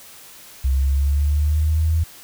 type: linear sweep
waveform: sine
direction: up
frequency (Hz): 65.41 to 81.9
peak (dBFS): -15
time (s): 0.64-2.04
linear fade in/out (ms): 10
effects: white hiss -43 dBFS RMS until 2.23 s